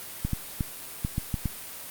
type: clicks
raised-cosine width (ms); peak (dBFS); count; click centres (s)
5; -14; 7; 0.25 / 0.333 / 0.608 / 1.049 / 1.181 / 1.342 / 1.457
effects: white hiss -40 dBFS RMS until 1.9 s + Opus 32 kbps